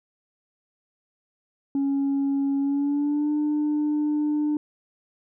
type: tone with pitch glide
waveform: sine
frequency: 277.2 to 298.8 Hz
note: C#4 to D4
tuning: 0 to +30 cents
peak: -19 dBFS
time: 1.75-4.57 s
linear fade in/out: 2 ms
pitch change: +130 cents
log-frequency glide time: 2.59-3.32 s
effects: tanh soft clip ceiling -19 dBFS